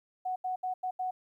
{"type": "tone bursts at uneven times", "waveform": "sine", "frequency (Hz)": 740, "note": "F#5", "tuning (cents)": 0, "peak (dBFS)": -30, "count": 5, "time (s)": [[0.25, 0.36], [0.44, 0.56], [0.63, 0.74], [0.83, 0.91], [0.99, 1.11]], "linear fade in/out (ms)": 10, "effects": ["12-bit"]}